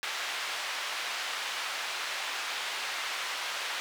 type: band-pass noise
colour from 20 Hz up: white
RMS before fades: -35 dBFS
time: 0.03-3.8 s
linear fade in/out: 0 ms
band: 830 to 3300 Hz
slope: 12 dB/octave
effects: none